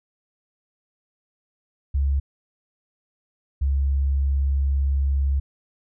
sine tone pair in turn, 69.3 / 68.82 Hz, C#2 / C#2, 0 / -12 cents, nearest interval unison, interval 12 cents, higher first, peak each -18 dBFS, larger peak neither, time 1.94-2.2 / 3.61-5.4 s, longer second, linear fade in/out 10 ms, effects none

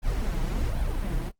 brown noise with flanger, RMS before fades -27 dBFS, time 0.02-1.32 s, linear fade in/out 50 ms, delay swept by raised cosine 1.2 to 6.3 ms, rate 1.3 Hz, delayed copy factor +0.65, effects noise-tail reverb RT60 0.1 s tail -18 dB re dry + Opus 48 kbps

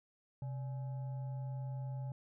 sine tone with frequency modulation, 130.81 Hz, C3, in tune, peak -38 dBFS, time 0.42-2.12 s, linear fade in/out 2 ms, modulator 711 Hz, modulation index 0.25, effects none

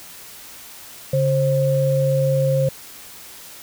sine tone pair together, 140.64 / 531 Hz, C#3 / C5, +25 / +25 cents, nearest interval octave + major seventh, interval 2300 cents, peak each -18 dBFS, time 1.13-2.69 s, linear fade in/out 5 ms, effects white hiss -40 dBFS RMS until 3.62 s

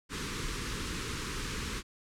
pink band-stop noise, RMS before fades -36 dBFS, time 0.09-1.83 s, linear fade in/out 50 ms, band 470 to 1000 Hz, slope 48 dB/octave, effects low-pass 8000 Hz 12 dB/octave

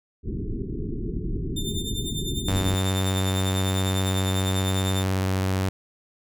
pink low-pass noise, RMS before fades -29 dBFS, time 0.23-2.77 s, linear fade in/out 50 ms, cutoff 420 Hz, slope 96 dB/octave
sawtooth tone with tremolo, 3603 Hz, A7, 40 cents sharp, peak -25 dBFS, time 1.56-5.04 s, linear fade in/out 10 ms, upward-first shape triangle, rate 10 Hz, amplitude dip 80%
sawtooth tone with vibrato, 94.7 Hz, F#2, 41 cents sharp, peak -18 dBFS, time 2.48-5.69 s, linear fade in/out 0 ms, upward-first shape sine, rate 19 Hz, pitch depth 30 cents each way
effects none

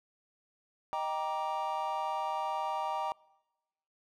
triangle chord, Eb major seventh, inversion none, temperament equal with one note detuned, 622.3 / 784 / 942.1 / 1174.7 Hz, Eb5 / G5 / Bb5 / D6, 0 / 0 / +18 / 0 cents, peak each -38 / -34 / -33 / -38 dBFS, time 0.93-3.12 s, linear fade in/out 0 ms, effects noise-tail reverb RT60 1.0 s tail -24 dB re dry

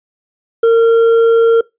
triangle tone with hard clipping, 458.5 Hz, A#4, 29 cents flat, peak -7 dBFS, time 0.63-1.61 s, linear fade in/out 5 ms, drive 8 dB, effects noise-tail reverb RT60 0.2 s tail -22 dB re dry + resampled to 8000 Hz

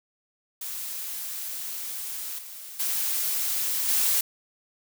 blue noise with level steps, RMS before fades -34 / -41 / -27 / -23 dBFS, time 0.61-4.21 s, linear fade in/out 5 ms, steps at 2.38 / 2.79 / 3.88 s, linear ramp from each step 10 ms, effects none

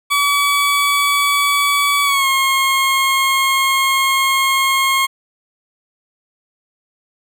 20% pulse tone with pitch glide, 1141 to 1077 Hz, C#6 to C6, +50 to +50 cents, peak -8 dBFS, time 0.1-5.07 s, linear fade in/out 20 ms, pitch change -100 cents, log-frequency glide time 2.04-2.27 s, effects none

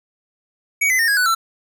square tone with pitch steps, 2254 / 2031 / 1830.8 / 1650 / 1487.1 / 1340.2 Hz, C#7 / B6 / A#6 / G#6 / F#6 / E6, +28 / +48 / -32 / -12 / +8 / +28 cents, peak -15 dBFS, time 0.81-1.35 s, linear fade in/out 10 ms, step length 90 ms, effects none

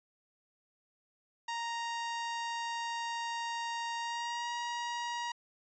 sawtooth tone with pitch glide, 932.3 to 951.3 Hz, A#5 to A#5, 0 to +35 cents, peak -31 dBFS, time 1.48-5.32 s, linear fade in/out 5 ms, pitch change +35 cents, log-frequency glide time 3.99-4.5 s, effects resampled to 16000 Hz

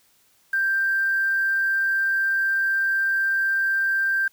sine tone with quantisation, 1576 Hz, G6, 9 cents sharp, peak -19 dBFS, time 0.53-4.28 s, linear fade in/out 5 ms, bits 7, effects white hiss -61 dBFS RMS until 4.32 s

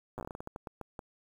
slowing click train, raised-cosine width 1 ms, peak -26 dBFS, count 15, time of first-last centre 0.18-0.992 s, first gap 8 ms, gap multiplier 1.27, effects 9-bit

